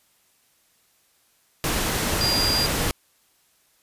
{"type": "tone in noise", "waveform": "sine", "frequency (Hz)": 4800, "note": "D8", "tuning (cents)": 37, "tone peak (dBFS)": -21, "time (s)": [2.21, 2.66], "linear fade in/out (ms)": 0, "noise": "pink", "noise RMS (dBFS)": -24, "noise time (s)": [1.64, 2.91], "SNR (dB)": 0, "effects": ["white hiss -63 dBFS RMS until 3.82 s", "resampled to 32000 Hz"]}